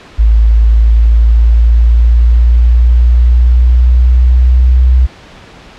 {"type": "linear sweep", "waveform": "sine", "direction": "up", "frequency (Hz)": [54.6, 63.3], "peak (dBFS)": -3, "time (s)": [0.18, 5.07], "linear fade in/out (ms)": 20, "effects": ["pink hiss -35 dBFS RMS until 5.78 s", "low-pass 4000 Hz 12 dB/octave"]}